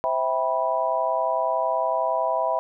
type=chord; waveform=sine; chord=C major seventh; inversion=none; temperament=just; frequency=523.3 / 654.1 / 784.9 / 981.1 Hz; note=C5 / E5 / G5 / B5; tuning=0 / -14 / +2 / -12 cents; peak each=-30 / -24 / -29 / -25 dBFS; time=0.04-2.59 s; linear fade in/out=0 ms; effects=none